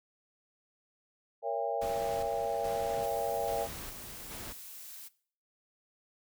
sine chord, A# diminished seventh, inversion none, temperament just, 466.2 / 559.4 / 671.3 / 805.5 Hz, A#4 / C#5 / E5 / G5, 0 / +16 / +31 / +47 cents, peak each -36 dBFS, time 1.42-3.68 s, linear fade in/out 50 ms
pink noise with tremolo, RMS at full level -44 dBFS, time 1.81-4.53 s, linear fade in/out 10 ms, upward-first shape square, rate 1.2 Hz, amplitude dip 45%
blue noise, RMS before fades -47 dBFS, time 3.02-5.09 s, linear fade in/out 20 ms
effects noise-tail reverb RT60 0.5 s tail -19 dB re dry

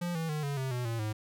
square tone with pitch steps, 174.61 / 162.92 / 152.01 / 141.83 / 132.33 / 123.47 / 115.2 / 107.49 Hz, F3 / E3 / D#3 / C#3 / C3 / B2 / A#2 / A2, 0 / -20 / -40 / +40 / +20 / 0 / -20 / -40 cents, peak -32 dBFS, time 0.01-1.13 s, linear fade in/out 10 ms, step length 140 ms, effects none

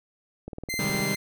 click train, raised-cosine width 2 ms, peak -23 dBFS, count 11, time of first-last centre 0.48-1.001 s, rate 19.2 Hz
sawtooth tone, 2078 Hz, C7, 12 cents flat, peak -25 dBFS, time 0.69-1.16 s, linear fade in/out 10 ms
sawtooth chord, Ab major seventh, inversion first, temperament equal with one note detuned, 130.81 / 155.56 / 195.21 / 207.7 Hz, C3 / Eb3 / G3 / Ab3, 0 / 0 / -7 / 0 cents, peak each -30 / -28 / -26 / -31 dBFS, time 0.79-1.15 s, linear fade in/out 5 ms
effects none

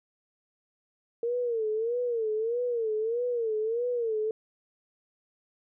sine tone with vibrato, 459.8 Hz, A#4, 24 cents flat, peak -26 dBFS, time 1.23-4.31 s, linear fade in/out 2 ms, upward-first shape sine, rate 1.6 Hz, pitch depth 120 cents each way, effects none

